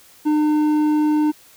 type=tone with hard clipping; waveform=sine; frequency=302.7 Hz; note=D#4; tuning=48 cents flat; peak=-16 dBFS; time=0.25-1.32 s; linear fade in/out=20 ms; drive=6 dB; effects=white hiss -49 dBFS RMS until 1.56 s